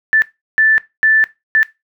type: tone bursts at uneven times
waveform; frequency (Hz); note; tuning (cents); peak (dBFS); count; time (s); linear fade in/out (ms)
sine; 1760; A6; 0; -8; 4; 0.13-0.22 / 0.58-0.78 / 1.03-1.24 / 1.55-1.63; 0
effects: noise-tail reverb RT60 0.2 s tail -18 dB re dry